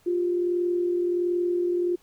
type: tone pair together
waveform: sine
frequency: 351.8 / 393.2 Hz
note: F4 / G4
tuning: +13 / +5 cents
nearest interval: major second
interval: 192 cents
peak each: -22 / -34 dBFS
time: 0.06-1.96 s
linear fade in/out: 10 ms
effects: pink hiss -61 dBFS RMS until 2.02 s